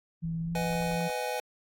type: tone with pitch glide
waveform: sine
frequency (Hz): 164.4 to 170.79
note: E3 to F3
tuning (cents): -4 to -38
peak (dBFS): -30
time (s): 0.22-1.09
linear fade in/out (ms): 20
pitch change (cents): +66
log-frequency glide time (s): 0.44-0.57
type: low-pass noise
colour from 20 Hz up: pink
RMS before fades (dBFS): -46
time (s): 0.24-0.97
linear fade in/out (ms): 5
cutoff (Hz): 130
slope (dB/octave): 12
type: chord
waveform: square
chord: G# minor seventh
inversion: first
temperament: just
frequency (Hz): 498.4 / 623 / 747.5 / 830.6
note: B4 / D#5 / F#5 / G#5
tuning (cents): +16 / +2 / +17 / 0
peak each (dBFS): -35 / -38 / -40 / -36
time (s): 0.55-1.4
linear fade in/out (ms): 2
type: click train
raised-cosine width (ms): 1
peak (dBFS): -34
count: 6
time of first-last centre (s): 0.64-1.099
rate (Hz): 10.9
effects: AAC 64 kbps